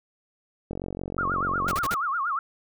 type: click train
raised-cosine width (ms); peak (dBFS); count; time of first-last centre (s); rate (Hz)
2; -19; 48; 0.71-1.732; 46
type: tone with vibrato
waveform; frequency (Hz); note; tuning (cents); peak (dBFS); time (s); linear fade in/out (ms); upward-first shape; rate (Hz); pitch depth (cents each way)
sine; 1239; D#6; -8; -24; 1.18-2.39; 2; sine; 8.4; 250
type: noise bursts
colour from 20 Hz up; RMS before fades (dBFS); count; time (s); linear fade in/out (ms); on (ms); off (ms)
pink; -31; 4; 1.68-1.943; 2; 35; 41
effects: none